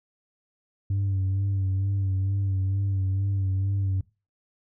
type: tone with vibrato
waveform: sine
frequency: 97 Hz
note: G2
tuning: 18 cents flat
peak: -20 dBFS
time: 0.9-4.01 s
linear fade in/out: 5 ms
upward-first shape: sine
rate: 2.2 Hz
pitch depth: 38 cents each way
effects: noise-tail reverb RT60 0.3 s tail -23 dB re dry + tanh soft clip ceiling -21 dBFS